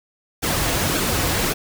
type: noise with flanger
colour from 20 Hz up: pink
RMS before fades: -21 dBFS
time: 0.42-1.54 s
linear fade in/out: 20 ms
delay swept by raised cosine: 1 to 5.2 ms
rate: 1.8 Hz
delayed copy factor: -0.5
effects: none